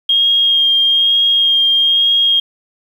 sine tone with vibrato, 3236 Hz, G#7, 46 cents flat, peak -9 dBFS, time 0.09-2.4 s, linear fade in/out 5 ms, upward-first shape sine, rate 1.1 Hz, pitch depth 15 cents each way, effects 7-bit

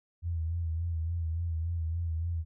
sine tone with vibrato, 83 Hz, E2, 12 cents sharp, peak -29 dBFS, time 0.22-2.45 s, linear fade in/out 50 ms, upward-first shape sine, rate 3.5 Hz, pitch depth 58 cents each way, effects none

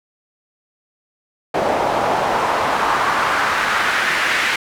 pink noise with band-pass filter sweep, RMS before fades -18 dBFS, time 1.54-4.56 s, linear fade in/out 5 ms, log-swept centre 640 to 2000 Hz, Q 1.8, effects none

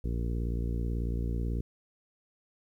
harmonic tone, 58.2 Hz, A#1, 2 cents flat, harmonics 1 / 2 / 3 / 4 / 5 / 6 / 7 / 8, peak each -30 / -36 / -40 / -42 / -44 / -46 / -47 / -48 dBFS, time 0.04-1.61 s, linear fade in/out 5 ms, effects 11-bit

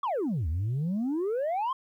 sine exponential two-way sweep, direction down then up, 1184 to 73.9 to 1085 Hz, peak -24 dBFS, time 0.03-1.73 s, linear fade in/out 5 ms, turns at 0.48 s, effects tanh soft clip ceiling -25 dBFS + 11-bit

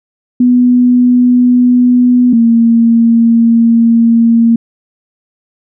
sine tone pair in turn, 246.9 / 230.8 Hz, B3 / A#3, 0 / -17 cents, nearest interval minor second, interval 117 cents, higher first, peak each -4 dBFS, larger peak neither, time 0.4-2.33 / 2.33-4.56 s, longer second, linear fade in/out 5 ms, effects none

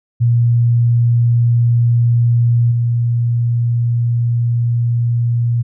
sine tone with level steps, 118.6 Hz, A#2, 30 cents sharp, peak -9 / -12 dBFS, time 0.2-5.63 s, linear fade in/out 20 ms, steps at 2.71 s, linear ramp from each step 10 ms, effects none

